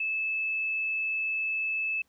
sine tone, 2614 Hz, E7, 15 cents flat, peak -27 dBFS, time 0-2.02 s, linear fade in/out 5 ms, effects pink hiss -71 dBFS RMS until 2.08 s

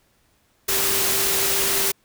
sine tone in noise, 392 Hz, G4, in tune, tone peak -30 dBFS, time 0.68-1.92 s, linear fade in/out 10 ms, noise white, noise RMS -21 dBFS, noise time 0.68-1.92 s, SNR -12 dB, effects pink hiss -63 dBFS RMS until 2.04 s

